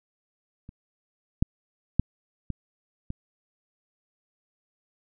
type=clicks; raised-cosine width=5 ms; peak=-30 / -8 / -7 / -18 / -20 dBFS; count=5; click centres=0.691 / 1.425 / 1.996 / 2.503 / 3.104 s; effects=none